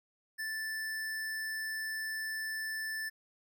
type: tone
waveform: square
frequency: 1760 Hz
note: A6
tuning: in tune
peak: -36 dBFS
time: 0.38-3.1 s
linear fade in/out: 20 ms
effects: none